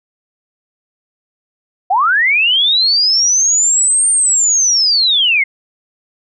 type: linear two-way sweep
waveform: sine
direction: up then down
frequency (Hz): 698.5 to 8870 to 2063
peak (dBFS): -9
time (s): 1.9-5.44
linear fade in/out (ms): 10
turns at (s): 4.1
effects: none